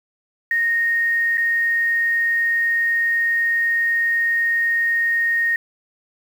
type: tone with dropouts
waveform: sine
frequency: 1856 Hz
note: A#6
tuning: 8 cents flat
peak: -16 dBFS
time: 0.51-5.56 s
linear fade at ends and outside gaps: 2 ms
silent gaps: 1.373-1.379 s
effects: 7-bit